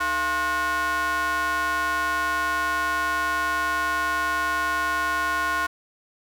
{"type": "ring-modulated tone", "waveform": "square", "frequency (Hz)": 190, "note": "F#3", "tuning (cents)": 46, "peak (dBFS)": -20, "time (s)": [0, 5.67], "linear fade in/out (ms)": 10, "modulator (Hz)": 1260, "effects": []}